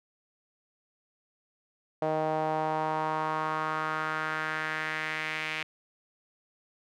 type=tone with band-pass filter sweep; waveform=sawtooth; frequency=156.3 Hz; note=D#3; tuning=8 cents sharp; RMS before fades=-31 dBFS; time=2.02-5.63 s; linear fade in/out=2 ms; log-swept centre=650 to 2400 Hz; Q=2.8; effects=none